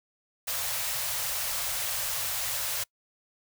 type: band-stop noise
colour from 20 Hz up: white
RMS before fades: -31 dBFS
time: 0.47-2.84 s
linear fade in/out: 10 ms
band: 150 to 490 Hz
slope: 96 dB/octave
effects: noise-tail reverb RT60 0.1 s tail -25 dB re dry